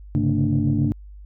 sine tone cluster, 101.7 / 136 / 143.4 / 225.3 / 294.2 Hz, G#2 / C#3 / D3 / A3 / D4, -36 / -33 / -41 / +41 / +3 cents, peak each -23 dBFS, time 0.15-0.92 s, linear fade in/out 0 ms, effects tanh soft clip ceiling -10 dBFS + added 50 Hz sine -38 dBFS peak until 1.25 s

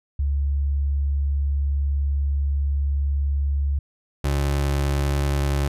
sine / 30% pulse tone pair in turn, 70.4 / 70.4 Hz, C#2 / C#2, +27 / +27 cents, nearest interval unison, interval 0 cents, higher neither, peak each -19 / -17 dBFS, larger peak second, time 0.19-3.79 / 4.24-5.68 s, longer first, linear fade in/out 5 ms, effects resampled to 32000 Hz

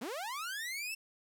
sawtooth linear sweep, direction up, 196 to 2704 Hz, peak -34 dBFS, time 0.01-0.95 s, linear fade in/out 10 ms, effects 11-bit

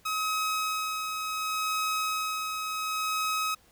sawtooth tone with tremolo, 1273 Hz, D#6, 39 cents sharp, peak -23 dBFS, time 0.05-3.55 s, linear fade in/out 10 ms, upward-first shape sine, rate 0.69 Hz, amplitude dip 40%, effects pink hiss -61 dBFS RMS until 3.71 s

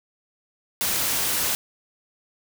white noise, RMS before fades -24 dBFS, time 0.81-1.55 s, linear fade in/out 0 ms, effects none

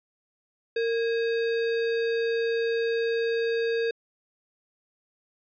sine tone with sample-and-hold, 459.7 Hz, A#4, 24 cents flat, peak -23 dBFS, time 0.76-3.91 s, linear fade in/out 5 ms, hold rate 2100 Hz, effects resampled to 11025 Hz

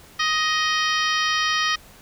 harmonic tone, 625 Hz, D#5, 8 cents sharp, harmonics 2 / 3 / 4 / 5 / 6 / 7 / 8 / 9, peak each -24 / -24 / -30 / -27 / -32 / -33 / -31 / -32 dBFS, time 0.19-1.76 s, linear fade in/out 10 ms, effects pink hiss -48 dBFS RMS until 2.01 s

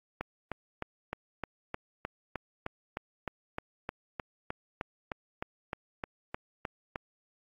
click train, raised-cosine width 0.5 ms, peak -19 dBFS, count 23, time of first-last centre 0.21-6.958 s, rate 3.26 Hz, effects AAC 32 kbps

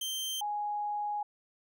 sawtooth / sine tone pair in turn, 3136 / 830.6 Hz, G7 / G#5, 0 / 0 cents, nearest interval octave + major seventh, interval 2300 cents, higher first, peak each -30 / -31 dBFS, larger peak first, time 0.01-0.41 / 0.41-1.23 s, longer second, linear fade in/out 5 ms, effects none

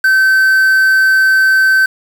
triangle tone with quantisation, 1541 Hz, G6, 30 cents flat, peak -5 dBFS, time 0.04-1.86 s, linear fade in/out 5 ms, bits 5, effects none

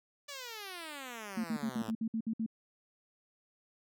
5% pulse exponential sweep, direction down, 587.3 to 104.7 Hz, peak -31 dBFS, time 0.28-1.91 s, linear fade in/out 10 ms
sine tone bursts, 223.7 Hz, A3, 29 cents sharp, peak -31 dBFS, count 9, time 1.37-2.463 s, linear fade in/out 5 ms, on 69 ms, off 59 ms
effects none

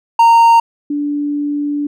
triangle / sine tone pair in turn, 924 / 291 Hz, A#5 / D4, -16 / -16 cents, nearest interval octave + minor sixth, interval 2000 cents, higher first, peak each -3 / -15 dBFS, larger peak first, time 0.19-0.6 / 0.9-1.87 s, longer second, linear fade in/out 5 ms, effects none

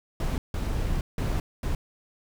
brown noise bursts at uneven times, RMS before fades -27 dBFS, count 4, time 0.2-0.38 / 0.54-1.01 / 1.18-1.4 / 1.63-1.75 s, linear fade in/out 2 ms, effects none

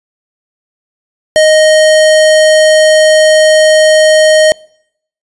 square tone, 622.3 Hz, D#5, in tune, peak -4 dBFS, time 1.36-4.52 s, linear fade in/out 0 ms, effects noise-tail reverb RT60 0.7 s tail -26 dB re dry + resampled to 24000 Hz

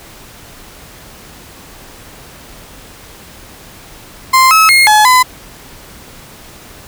35% pulse tone with pitch steps, 1045 / 1293 / 2143 / 851 / 1010 Hz, C6 / E6 / C7 / G#5 / B5, -2 / -34 / +41 / +42 / +39 cents, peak -3 dBFS, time 4.33-5.23 s, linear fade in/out 10 ms, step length 180 ms, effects pink hiss -36 dBFS RMS until 6.87 s

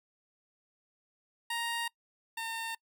15% pulse tone pair in turn, 934 / 908.5 Hz, A#5 / A#5, +3 / -45 cents, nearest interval unison, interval 48 cents, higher first, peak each -26 / -29 dBFS, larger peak first, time 1.5-1.88 / 2.37-2.75 s, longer neither, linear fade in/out 5 ms, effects noise-tail reverb RT60 0.1 s tail -24 dB re dry

